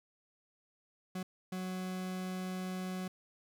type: tone bursts at uneven times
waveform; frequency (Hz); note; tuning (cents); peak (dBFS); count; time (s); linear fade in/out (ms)
40% pulse; 185; F#3; 0; -36; 2; 1.15-1.23 / 1.52-3.08; 5
effects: none